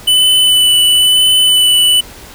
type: tone with vibrato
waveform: square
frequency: 2994 Hz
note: F#7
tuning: 20 cents sharp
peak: -7 dBFS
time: 0.07-2.01 s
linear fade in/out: 10 ms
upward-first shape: sine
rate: 1 Hz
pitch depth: 13 cents each way
effects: pink hiss -34 dBFS RMS until 2.34 s